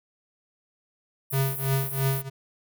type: high-pass noise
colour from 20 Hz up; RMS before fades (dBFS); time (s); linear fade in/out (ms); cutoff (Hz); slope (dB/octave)
white; -34; 1.3-2.22; 10; 10000; 48
type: tone with tremolo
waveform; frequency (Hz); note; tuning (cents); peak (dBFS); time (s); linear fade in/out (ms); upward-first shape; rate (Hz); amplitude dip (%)
square; 135.1; C#3; -44; -21; 1.32-2.3; 20; triangle; 3; 95
effects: none